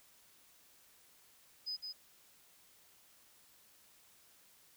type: tone with echo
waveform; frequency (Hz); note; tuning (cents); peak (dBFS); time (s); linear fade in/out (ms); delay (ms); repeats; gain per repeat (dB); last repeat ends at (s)
sine; 5010; D#8; +11; -37; 1.66-1.77; 20; 160; 1; -4; 1.93
effects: white hiss -65 dBFS RMS until 4.76 s